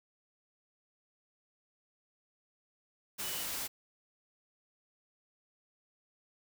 sine tone in noise, 2960 Hz, F#7, in tune, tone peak -45 dBFS, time 3.23-3.44 s, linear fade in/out 20 ms, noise white, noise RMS -38 dBFS, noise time 3.18-3.68 s, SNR -10 dB, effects none

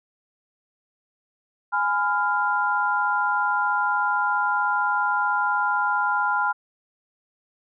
sine chord, F diminished, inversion first, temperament equal with one note detuned, 830.6 / 1006.2 / 1396.9 Hz, Ab5 / Cb6 / F6, 0 / +32 / 0 cents, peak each -25 / -25 / -23 dBFS, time 1.72-6.53 s, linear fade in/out 20 ms, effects none

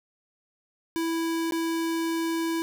square tone with dropouts, 329.6 Hz, E4, in tune, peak -26 dBFS, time 0.96-2.62 s, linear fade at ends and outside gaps 0 ms, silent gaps 1.51-1.522 s, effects none

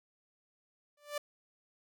sawtooth tone with exponential growth, 587.3 Hz, D5, in tune, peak -28 dBFS, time 0.97-1.18 s, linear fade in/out 5 ms, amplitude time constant 44 ms, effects none

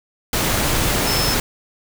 sine tone in noise, 5260 Hz, E8, 5 cents flat, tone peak -22 dBFS, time 1.07-1.34 s, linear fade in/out 2 ms, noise pink, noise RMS -19 dBFS, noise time 0.33-1.4 s, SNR -6 dB, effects none

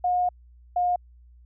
sine tone pair in turn, 719 / 713.6 Hz, F#5 / F5, -50 / +37 cents, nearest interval unison, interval 13 cents, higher first, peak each -20 dBFS, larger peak neither, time 0.04-0.29 / 0.76-0.96 s, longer first, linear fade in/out 5 ms, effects added 60 Hz sine -49 dBFS peak until 1.45 s

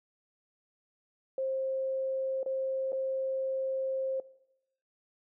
sine tone with dropouts, 530 Hz, C5, 22 cents sharp, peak -29 dBFS, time 1.38-4.2 s, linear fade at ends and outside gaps 2 ms, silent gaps 2.431-2.461 / 2.921-2.929 s, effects noise-tail reverb RT60 0.8 s tail -19 dB re dry

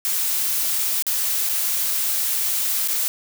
blue noise with dropouts, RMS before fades -22 dBFS, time 0.05-3.08 s, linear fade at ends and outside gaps 0 ms, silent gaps 1.024-1.067 / 1.49-1.495 / 2.876-2.884 s, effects none

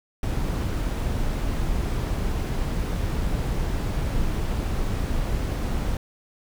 brown noise, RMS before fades -25 dBFS, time 0.23-5.97 s, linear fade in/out 2 ms, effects none

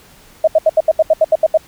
sine tone bursts, 634 Hz, D#5, 32 cents sharp, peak -6 dBFS, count 11, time 0.44-1.575 s, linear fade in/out 5 ms, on 35 ms, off 75 ms, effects pink hiss -45 dBFS RMS until 1.67 s

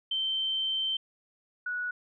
sine tone pair in turn, 3110 / 1467.7 Hz, G7 / F#6, -14 / -14 cents, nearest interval octave + minor second, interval 1300 cents, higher first, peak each -27 / -30 dBFS, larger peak first, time 0.11-0.97 / 1.66-1.91 s, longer first, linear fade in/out 5 ms, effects none

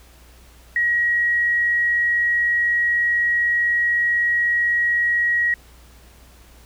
sine tone, 1902 Hz, A#6, 34 cents sharp, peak -16 dBFS, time 0.76-5.54 s, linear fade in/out 2 ms, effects added 60 Hz sine -47 dBFS peak until 6.65 s + pink hiss -51 dBFS RMS until 6.65 s

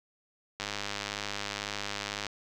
click train, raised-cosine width 0.2 ms, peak -16 dBFS, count 171, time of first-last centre 0.6-2.267 s, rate 102 Hz, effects none

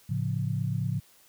sine chord, A augmented, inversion none, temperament equal, 110 / 138.59 / 174.61 Hz, A2 / C#3 / E#3, 0 / 0 / 0 cents, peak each -30 / -30 / -33 dBFS, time 0.09-1 s, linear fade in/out 10 ms, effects white hiss -59 dBFS RMS until 1.28 s

